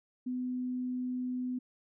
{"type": "tone", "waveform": "sine", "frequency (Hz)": 251.4, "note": "B3", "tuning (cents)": 31, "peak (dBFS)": -32, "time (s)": [0.26, 1.59], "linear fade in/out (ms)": 10, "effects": []}